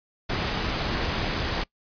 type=noise; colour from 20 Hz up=pink; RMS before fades=-27 dBFS; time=0.29-1.64 s; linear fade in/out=10 ms; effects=noise-tail reverb RT60 0.1 s tail -23 dB re dry + resampled to 11025 Hz